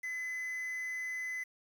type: tone with quantisation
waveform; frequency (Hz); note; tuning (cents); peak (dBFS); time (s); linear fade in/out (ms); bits
triangle; 2020; B6; +39; -34; 0.03-1.44; 10; 9
effects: none